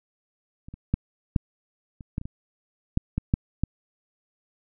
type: clicks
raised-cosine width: 5 ms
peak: -29 / -27 / -9 / -7 / -28 / -15 / -25 / -22 / -8 / -12 / -7 / -10 dBFS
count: 12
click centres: 0.685 / 0.74 / 0.94 / 1.362 / 2.008 / 2.181 / 2.214 / 2.255 / 2.974 / 3.18 / 3.339 / 3.636 s
effects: none